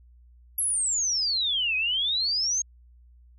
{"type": "exponential two-way sweep", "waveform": "sine", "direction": "down then up", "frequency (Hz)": [11470, 2489, 6570], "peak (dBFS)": -23, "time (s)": [0.58, 2.62], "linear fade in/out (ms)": 5, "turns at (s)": 1.76, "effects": ["added 60 Hz sine -51 dBFS peak until 3.38 s"]}